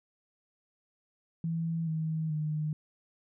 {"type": "tone with pitch steps", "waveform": "sine", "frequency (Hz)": [164.81, 158.83, 153.06], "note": ["E3", "D#3", "D#3"], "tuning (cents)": [0, 36, -28], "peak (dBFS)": -29, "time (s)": [1.44, 2.73], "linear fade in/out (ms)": 2, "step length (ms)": 430, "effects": []}